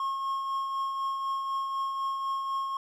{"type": "tone with tremolo", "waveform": "triangle", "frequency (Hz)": 1083, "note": "C#6", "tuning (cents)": -41, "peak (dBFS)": -25, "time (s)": [0, 2.77], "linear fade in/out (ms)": 2, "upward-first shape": "triangle", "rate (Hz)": 4, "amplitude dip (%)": 40, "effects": []}